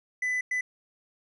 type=tone bursts at uneven times; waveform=triangle; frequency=2000 Hz; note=B6; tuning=21 cents sharp; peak=-24 dBFS; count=2; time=0.22-0.41 / 0.51-0.61 s; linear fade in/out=5 ms; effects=resampled to 24000 Hz